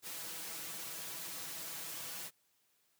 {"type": "noise with comb filter", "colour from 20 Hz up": "white", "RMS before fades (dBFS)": -44, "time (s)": [0.02, 2.31], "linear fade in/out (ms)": 50, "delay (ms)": 6.1, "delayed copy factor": 0.8, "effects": ["white hiss -75 dBFS RMS until 2.99 s", "high-pass 80 Hz 12 dB/octave"]}